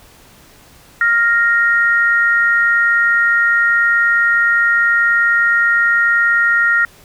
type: tone pair together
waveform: sine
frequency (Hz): 1403.8 / 1864.7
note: F6 / A#6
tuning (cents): +9 / 0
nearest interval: perfect fourth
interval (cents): 491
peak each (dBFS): -13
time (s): 1.01-6.85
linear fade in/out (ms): 2
effects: pink hiss -45 dBFS RMS until 7.04 s